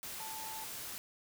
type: tone in noise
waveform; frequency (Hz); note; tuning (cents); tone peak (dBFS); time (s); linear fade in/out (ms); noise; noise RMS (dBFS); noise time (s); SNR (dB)
sine; 880; A5; 0; -45; 0.2-0.64; 0; white; -44; 0.03-0.98; -4
effects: none